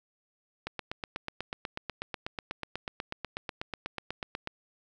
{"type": "click train", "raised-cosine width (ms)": 0.3, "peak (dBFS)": -18, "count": 32, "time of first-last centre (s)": [0.67, 4.474], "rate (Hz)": 8.15, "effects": []}